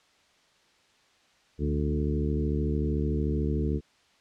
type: harmonic tone with a mistuned harmonic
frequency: 73.42 Hz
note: D2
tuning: in tune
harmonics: 1 / 2 / 3 / 4 / 5 / 6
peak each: -28 / -31 / -33 / -34 / -35 / -36 dBFS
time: 1.58-3.81 s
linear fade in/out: 50 ms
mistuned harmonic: 2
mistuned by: +49 cents
effects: white hiss -63 dBFS RMS until 4.2 s + low-pass 5000 Hz 12 dB/octave